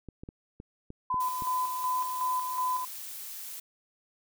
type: clicks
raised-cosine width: 3 ms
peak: -29 dBFS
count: 7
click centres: 0.087 / 0.235 / 0.289 / 0.601 / 0.904 / 1.143 / 1.422 s
type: tone with tremolo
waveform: sine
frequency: 1010 Hz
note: B5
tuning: 39 cents sharp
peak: -26 dBFS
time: 1.1-2.85 s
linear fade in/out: 5 ms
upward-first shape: square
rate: 2.7 Hz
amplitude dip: 45%
type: noise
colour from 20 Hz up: blue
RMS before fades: -41 dBFS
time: 1.2-3.6 s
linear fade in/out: 5 ms
effects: none